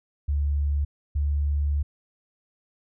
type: tone pair in turn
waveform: sine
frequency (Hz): 72 / 72.46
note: D2 / D2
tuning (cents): -34 / -23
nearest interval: unison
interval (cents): 11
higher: second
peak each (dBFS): -21 / -21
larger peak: neither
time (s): 0.28-0.85 / 1.15-1.83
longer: second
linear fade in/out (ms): 10
effects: none